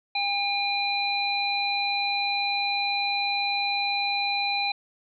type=harmonic tone; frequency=806 Hz; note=G5; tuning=48 cents sharp; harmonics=1 / 3 / 5; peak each=-28 / -28 / -28 dBFS; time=0.15-4.72 s; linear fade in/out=5 ms; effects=none